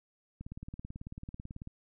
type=click train; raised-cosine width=5 ms; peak=-30 dBFS; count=24; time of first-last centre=0.41-1.674 s; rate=18.2 Hz; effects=none